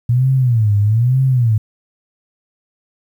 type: tone with vibrato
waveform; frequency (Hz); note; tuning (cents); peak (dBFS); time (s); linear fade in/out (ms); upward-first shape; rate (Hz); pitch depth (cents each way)
sine; 116.54; A#2; 0; -10; 0.09-1.58; 5; sine; 1.1; 230
effects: 8-bit